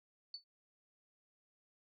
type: tone with exponential decay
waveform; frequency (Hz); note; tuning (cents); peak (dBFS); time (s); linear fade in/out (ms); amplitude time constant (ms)
sine; 4485; C#8; +19; -39; 0.34-0.44; 2; 21
effects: none